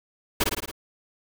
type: noise with echo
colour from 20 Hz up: pink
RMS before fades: -21 dBFS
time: 0.4-0.44 s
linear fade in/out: 10 ms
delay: 55 ms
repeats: 5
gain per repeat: -3 dB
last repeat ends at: 0.715 s
effects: none